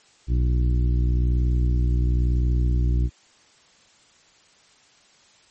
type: harmonic tone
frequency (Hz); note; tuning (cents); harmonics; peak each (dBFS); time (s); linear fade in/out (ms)
61; B1; -21; 1 / 2 / 3 / 4 / 5 / 6; -18 / -25 / -35 / -40 / -35 / -41; 0.27-3.1; 50
effects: white hiss -56 dBFS RMS until 5.5 s + MP3 32 kbps